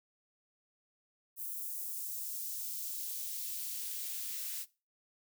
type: noise with high-pass filter sweep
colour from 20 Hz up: blue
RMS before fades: -40 dBFS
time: 1.36-4.66 s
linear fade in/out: 50 ms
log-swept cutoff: 10000 to 1700 Hz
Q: 0.79
effects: noise-tail reverb RT60 0.3 s tail -20 dB re dry